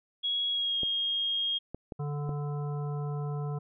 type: tone with pitch glide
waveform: sine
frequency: 3325 to 3249 Hz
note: G#7 to G#7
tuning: +1 to -39 cents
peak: -27 dBFS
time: 0.23-1.59 s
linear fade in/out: 20 ms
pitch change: -40 cents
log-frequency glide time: 0.5-0.79 s
type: clicks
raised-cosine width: 2 ms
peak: -24 dBFS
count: 4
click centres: 0.833 / 1.746 / 1.922 / 2.293 s
type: harmonic tone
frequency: 145.9 Hz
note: D3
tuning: 11 cents flat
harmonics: 1 / 3 / 5 / 7 / 9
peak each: -31 / -41 / -45 / -48 / -50 dBFS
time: 1.99-3.59 s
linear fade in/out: 10 ms
effects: none